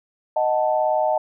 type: chord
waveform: sine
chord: D# diminished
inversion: none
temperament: equal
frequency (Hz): 622.3 / 740 / 880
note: D#5 / F#5 / A5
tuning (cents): 0 / 0 / 0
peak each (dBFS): -20 / -23 / -23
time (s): 0.36-1.18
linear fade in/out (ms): 5
effects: none